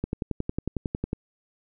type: click train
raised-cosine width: 3 ms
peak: -14 dBFS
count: 13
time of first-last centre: 0.04-1.131 s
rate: 11 Hz
effects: none